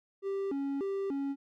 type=tone with vibrato; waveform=triangle; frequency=330 Hz; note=E4; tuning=2 cents sharp; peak=-29 dBFS; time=0.22-1.36 s; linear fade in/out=50 ms; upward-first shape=square; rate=1.7 Hz; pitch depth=300 cents each way; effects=none